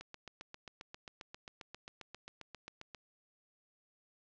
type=click train; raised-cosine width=0.2 ms; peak=-29 dBFS; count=23; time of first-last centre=0.01-2.947 s; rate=7.49 Hz; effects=low-pass 6000 Hz 12 dB/octave